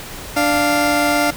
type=tone pair together; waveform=20% pulse; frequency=293.7 / 697.8 Hz; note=D4 / F5; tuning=0 / -2 cents; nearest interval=octave + minor third; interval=1498 cents; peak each=-12 dBFS; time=0.36-1.31 s; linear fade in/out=10 ms; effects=pink hiss -32 dBFS RMS until 1.36 s